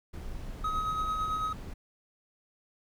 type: noise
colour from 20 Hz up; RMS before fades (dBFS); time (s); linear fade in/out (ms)
brown; -39; 0.13-1.74; 10
type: tone with tremolo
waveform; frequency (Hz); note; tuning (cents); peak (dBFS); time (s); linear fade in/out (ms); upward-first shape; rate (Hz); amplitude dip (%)
triangle; 1268; D#6; +32; -26; 0.64-1.53; 5; sine; 9; 35
effects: none

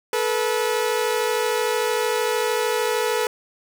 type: tone pair together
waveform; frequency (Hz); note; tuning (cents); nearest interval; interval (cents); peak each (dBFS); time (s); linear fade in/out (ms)
sawtooth; 434.2 / 487.4; A4 / B4; -23 / -23; major second; 200; -19; 0.13-3.27; 2
effects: none

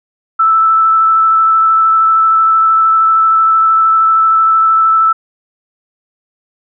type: tone with vibrato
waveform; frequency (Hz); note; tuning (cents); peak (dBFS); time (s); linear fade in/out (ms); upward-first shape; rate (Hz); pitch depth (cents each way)
sine; 1318.5; E6; 0; -6; 0.39-5.13; 10; square; 13; 8
effects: none

